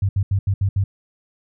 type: tone bursts at uneven times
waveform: sine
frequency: 98 Hz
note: G2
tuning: in tune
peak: -15 dBFS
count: 6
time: 0.02-0.09 / 0.16-0.23 / 0.31-0.39 / 0.47-0.54 / 0.61-0.69 / 0.76-0.84 s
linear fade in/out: 5 ms
effects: none